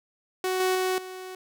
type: tone with level steps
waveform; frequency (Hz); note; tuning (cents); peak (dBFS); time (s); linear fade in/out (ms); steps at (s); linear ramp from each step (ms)
sawtooth; 372; F#4; +9; -21 / -18 / -20 / -33; 0.44-1.35; 2; 0.6 / 0.75 / 0.98; 2
effects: none